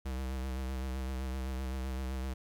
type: tone with vibrato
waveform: square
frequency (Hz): 65.2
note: C2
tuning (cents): -5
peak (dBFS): -35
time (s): 0.05-2.34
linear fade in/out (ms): 10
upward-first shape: sine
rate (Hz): 7.8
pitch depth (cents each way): 41
effects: 12-bit